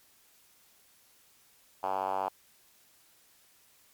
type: tone with band-pass filter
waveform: 5% pulse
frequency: 95.7 Hz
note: G2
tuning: 41 cents flat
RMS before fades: -32 dBFS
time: 1.83-2.29 s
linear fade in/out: 5 ms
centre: 830 Hz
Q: 3.3
effects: white hiss -63 dBFS RMS until 3.93 s + MP3 96 kbps